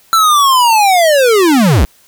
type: linear sweep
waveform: square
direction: down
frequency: 1350 to 45.82 Hz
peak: -7 dBFS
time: 0.13-1.85 s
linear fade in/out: 0 ms
effects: white hiss -48 dBFS RMS until 2.07 s